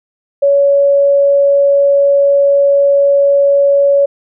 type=tone; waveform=sine; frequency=562 Hz; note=C#5; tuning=24 cents sharp; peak=-6 dBFS; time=0.42-4.06 s; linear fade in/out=10 ms; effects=none